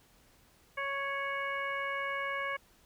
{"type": "harmonic tone with a mistuned harmonic", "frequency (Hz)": 554.4, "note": "C#5", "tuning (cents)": 0, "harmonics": [1, 2, 3, 4, 5], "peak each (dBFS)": [-40, -37, -38, -38, -49], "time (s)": [0.77, 2.57], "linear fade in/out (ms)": 10, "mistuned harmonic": 5, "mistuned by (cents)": 57, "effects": ["pink hiss -64 dBFS RMS until 2.85 s"]}